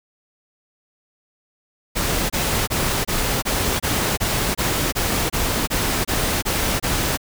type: noise bursts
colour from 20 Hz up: pink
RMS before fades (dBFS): -21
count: 14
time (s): 1.95-7.175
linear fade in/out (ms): 20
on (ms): 350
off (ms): 25
effects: none